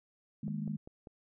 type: chord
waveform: sine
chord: D# suspended fourth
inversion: none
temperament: equal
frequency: 155.56 / 207.7 / 233.1 Hz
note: D#3 / G#3 / A#3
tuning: 0 / 0 / 0 cents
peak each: -38 / -37 / -43 dBFS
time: 0.43-0.77 s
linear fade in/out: 5 ms
type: click train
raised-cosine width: 2 ms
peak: -35 dBFS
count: 4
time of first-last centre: 0.48-1.072 s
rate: 5.07 Hz
effects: none